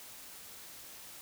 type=silence; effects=white hiss -50 dBFS RMS until 1.21 s